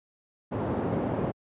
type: band-pass noise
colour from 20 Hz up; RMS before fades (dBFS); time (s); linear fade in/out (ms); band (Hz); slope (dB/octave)
pink; -29; 0.51-1.32; 20; 120 to 680; 12
effects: high-pass 60 Hz 12 dB/octave + resampled to 8000 Hz